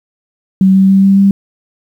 sine tone with pitch steps, 190.4 / 192.06 / 193.73 / 195.41 / 197.11 Hz, F#3 / G3 / G3 / G3 / G3, +50 / -35 / -20 / -5 / +10 cents, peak -4 dBFS, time 0.61-1.31 s, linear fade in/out 2 ms, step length 140 ms, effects 7-bit

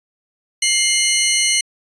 15% pulse tone pair together, 2111 / 2958 Hz, C7 / F#7, +15 / -1 cents, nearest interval tritone, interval 584 cents, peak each -10 dBFS, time 0.62-1.61 s, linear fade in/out 5 ms, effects resampled to 24000 Hz

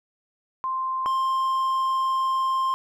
sine / triangle tone pair in turn, 1046.5 / 1054.4 Hz, C6 / C6, 0 / +13 cents, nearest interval unison, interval 13 cents, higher second, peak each -24 / -19 dBFS, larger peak second, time 0.64-1.06 / 1.06-2.74 s, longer second, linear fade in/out 0 ms, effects none

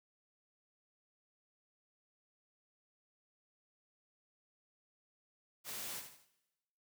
white noise with echo, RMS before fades -44 dBFS, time 5.64-6.03 s, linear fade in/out 50 ms, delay 78 ms, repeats 3, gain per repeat -8 dB, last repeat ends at 6.264 s, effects noise-tail reverb RT60 1.0 s tail -17 dB re dry + high-pass 80 Hz 12 dB/octave

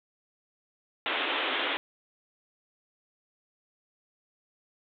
white band-pass noise, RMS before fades -30 dBFS, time 1.06-1.77 s, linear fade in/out 0 ms, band 260 to 3600 Hz, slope 96 dB/octave, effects none

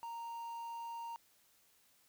triangle tone with quantisation, 929 Hz, A#5, 6 cents flat, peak -40 dBFS, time 0.03-1.16 s, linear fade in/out 0 ms, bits 10, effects white hiss -70 dBFS RMS until 2.08 s

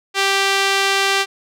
sawtooth tone with band-pass filter, 392 Hz, G4, in tune, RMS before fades -17 dBFS, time 0.14-1.26 s, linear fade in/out 50 ms, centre 3100 Hz, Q 0.75, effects none

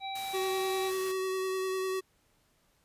harmonic tone, 777 Hz, G5, 16 cents flat, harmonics 1 / 3 / 5, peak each -36 / -44 / -41 dBFS, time 0-0.92 s, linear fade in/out 50 ms
white noise, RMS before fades -44 dBFS, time 0.15-1.12 s, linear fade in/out 5 ms
square tone with vibrato, 377.3 Hz, F#4, 34 cents sharp, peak -31 dBFS, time 0.33-2.01 s, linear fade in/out 20 ms, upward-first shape sine, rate 10 Hz, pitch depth 13 cents each way
effects pink hiss -70 dBFS RMS until 2.84 s + resampled to 32000 Hz

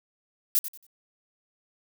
violet noise with echo, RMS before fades -22 dBFS, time 0.55-0.59 s, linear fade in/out 0 ms, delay 92 ms, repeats 3, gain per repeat -12 dB, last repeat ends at 0.866 s, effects none

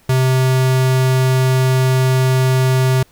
square tone, 130 Hz, C3, 11 cents flat, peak -12 dBFS, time 0.09-3.03 s, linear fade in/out 5 ms, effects pink hiss -52 dBFS RMS until 3.11 s

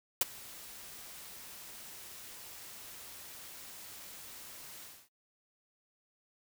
white noise with ADSR envelope, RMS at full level -25 dBFS, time 0.21-5.09 s, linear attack 4 ms, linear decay 21 ms, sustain -24 dB, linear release 260 ms, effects noise-tail reverb RT60 0.1 s tail -22 dB re dry

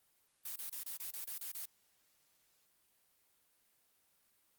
blue noise bursts, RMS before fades -43 dBFS, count 9, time 0.45-1.656 s, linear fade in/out 5 ms, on 110 ms, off 27 ms, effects white hiss -74 dBFS RMS until 4.58 s + Opus 32 kbps

